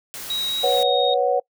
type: noise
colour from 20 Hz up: white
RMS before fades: -34 dBFS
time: 0.14-0.83 s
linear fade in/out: 0 ms
type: tone with pitch glide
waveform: sine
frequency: 3824 to 3737 Hz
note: A#7 to A#7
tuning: +43 to +4 cents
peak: -22 dBFS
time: 0.3-1.14 s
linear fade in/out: 2 ms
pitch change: -39 cents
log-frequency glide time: 0.7-0.87 s
type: chord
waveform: sine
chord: B suspended second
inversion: none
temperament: equal with one note detuned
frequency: 490.2 / 554.4 / 740 Hz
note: B4 / C#5 / F#5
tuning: -13 / 0 / 0 cents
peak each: -21 dBFS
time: 0.63-1.4 s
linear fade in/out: 10 ms
effects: noise-tail reverb RT60 0.1 s tail -24 dB re dry